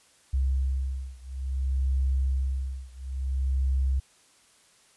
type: beating tone pair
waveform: sine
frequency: 66 / 66.58 Hz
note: C2 / C2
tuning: +16 / +31 cents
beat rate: 0.58 Hz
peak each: -27 / -28 dBFS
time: 0.33-4 s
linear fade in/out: 10 ms
effects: white hiss -60 dBFS RMS until 4.96 s + resampled to 24000 Hz